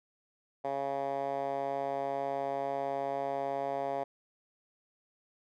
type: tone with band-pass filter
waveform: 10% pulse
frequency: 138.3 Hz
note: C#3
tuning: 4 cents flat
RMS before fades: -34 dBFS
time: 0.64-4.04 s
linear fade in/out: 10 ms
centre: 680 Hz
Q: 2.4
effects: none